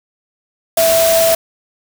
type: tone in noise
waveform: sine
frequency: 659.3 Hz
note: E5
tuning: in tune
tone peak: -10 dBFS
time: 0.77-1.35 s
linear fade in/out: 5 ms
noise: white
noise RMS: -17 dBFS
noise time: 0.77-1.35 s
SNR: +4 dB
effects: none